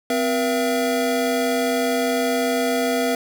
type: tone cluster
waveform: square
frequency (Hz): 257.5 / 476.5 / 675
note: C4 / A#4 / E5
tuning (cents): -28 / +38 / +41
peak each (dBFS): -24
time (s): 0.1-3.15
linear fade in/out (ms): 2
effects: none